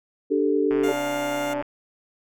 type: chord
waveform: sine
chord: D suspended fourth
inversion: none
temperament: just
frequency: 293.7 / 391.6 / 440.5 Hz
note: D4 / G4 / A4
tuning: 0 / -2 / +2 cents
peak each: -23 dBFS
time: 0.3-0.93 s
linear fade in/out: 20 ms
type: click train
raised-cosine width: 0.5 ms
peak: -20 dBFS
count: 119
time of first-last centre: 0.71-1.625 s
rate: 129 Hz
type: tone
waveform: 15% pulse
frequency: 704 Hz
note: F5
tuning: 14 cents sharp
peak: -24 dBFS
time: 0.83-1.54 s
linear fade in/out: 10 ms
type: harmonic tone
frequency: 290.3 Hz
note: D4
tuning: 20 cents flat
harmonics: 1 / 2 / 3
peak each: -30 / -27 / -33 dBFS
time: 0.88-1.62 s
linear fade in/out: 5 ms
effects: none